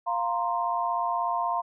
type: chord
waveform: sine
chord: F suspended fourth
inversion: none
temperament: just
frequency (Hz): 698.5 / 931.3 / 1047.7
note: F5 / Bb5 / C6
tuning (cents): 0 / -2 / +2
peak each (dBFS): -29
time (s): 0.06-1.62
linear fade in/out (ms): 20
effects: none